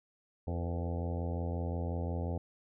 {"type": "harmonic tone with a mistuned harmonic", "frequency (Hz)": 85.6, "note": "F2", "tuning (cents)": -34, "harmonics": [1, 2, 3, 4, 5, 6, 7, 8, 9, 10], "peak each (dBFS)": [-34, -41, -43, -47, -46, -45, -48, -50, -49, -54], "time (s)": [0.47, 2.38], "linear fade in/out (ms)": 5, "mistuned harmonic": 5, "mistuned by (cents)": 64, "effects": []}